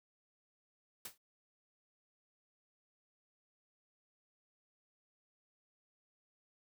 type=noise with exponential decay; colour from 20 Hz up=white; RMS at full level=-41 dBFS; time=1.05-1.18 s; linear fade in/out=5 ms; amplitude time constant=27 ms; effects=none